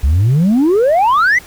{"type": "exponential sweep", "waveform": "sine", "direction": "up", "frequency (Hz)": [63.1, 2077], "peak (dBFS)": -6, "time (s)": [0.03, 1.39], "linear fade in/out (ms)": 10, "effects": ["tanh soft clip ceiling -7 dBFS", "pink hiss -38 dBFS RMS until 1.46 s"]}